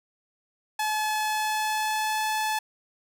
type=tone with pitch glide; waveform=sawtooth; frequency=858 to 865 Hz; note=A5 to A5; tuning=-44 to -30 cents; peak=-21 dBFS; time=0.79-2.59 s; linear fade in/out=5 ms; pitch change=+14 cents; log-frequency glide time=1.25-2.28 s; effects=none